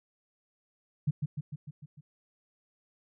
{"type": "tone with echo", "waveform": "sine", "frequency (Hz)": 146.83, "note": "D3", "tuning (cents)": 0, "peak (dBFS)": -23, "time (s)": [1.07, 1.11], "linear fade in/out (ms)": 10, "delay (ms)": 150, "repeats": 6, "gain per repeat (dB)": -4, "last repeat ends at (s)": 2.01, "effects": []}